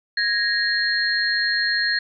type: tone cluster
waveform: sine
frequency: 1658 / 1865 / 4233 Hz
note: G#6 / A#6 / C8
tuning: -3 / 0 / +19 cents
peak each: -23 dBFS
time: 0.17-1.99 s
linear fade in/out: 5 ms
effects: none